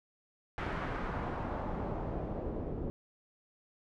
pink noise with low-pass filter sweep, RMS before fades -37 dBFS, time 0.58-2.9 s, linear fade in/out 0 ms, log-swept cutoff 1800 to 420 Hz, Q 1.2, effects none

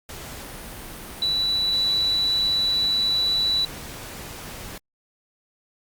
sine tone in noise, 3951 Hz, B7, in tune, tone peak -19 dBFS, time 1.22-3.65 s, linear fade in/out 2 ms, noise pink, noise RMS -37 dBFS, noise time 0.09-4.78 s, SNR +15 dB, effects Opus 48 kbps

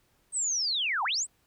sine linear two-way sweep, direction down then up, 8440 to 742 to 8440 Hz, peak -26 dBFS, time 0.32-1.27 s, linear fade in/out 50 ms, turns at 1.04 s, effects pink hiss -69 dBFS RMS until 1.46 s

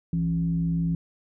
sine tone with frequency modulation, 167.2 Hz, E3, 25 cents sharp, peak -22 dBFS, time 0.13-0.95 s, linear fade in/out 2 ms, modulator 106 Hz, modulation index 0.44, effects none

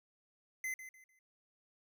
square tone with echo, 2050 Hz, C7, 36 cents flat, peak -37 dBFS, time 0.64-0.74 s, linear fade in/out 2 ms, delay 150 ms, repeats 3, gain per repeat -11 dB, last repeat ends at 1.19 s, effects none

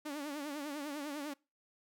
sawtooth tone with vibrato, 291.3 Hz, D4, 14 cents flat, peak -35 dBFS, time 0.05-1.34 s, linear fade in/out 10 ms, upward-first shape triangle, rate 10 Hz, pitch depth 110 cents each way, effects noise-tail reverb RT60 0.3 s tail -25 dB re dry

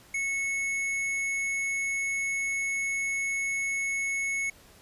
triangle tone with hard clipping, 2200 Hz, C#7, 14 cents flat, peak -29 dBFS, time 0.14-4.5 s, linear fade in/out 5 ms, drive 14 dB, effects pink hiss -55 dBFS RMS until 4.81 s + resampled to 32000 Hz

